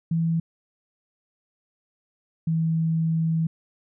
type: tone pair in turn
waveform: sine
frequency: 164.81 / 162.35 Hz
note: E3 / E3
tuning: 0 / -26 cents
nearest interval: unison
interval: 26 cents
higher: first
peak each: -20 dBFS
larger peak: neither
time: 0.11-0.4 / 2.47-3.47 s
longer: second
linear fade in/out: 5 ms
effects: none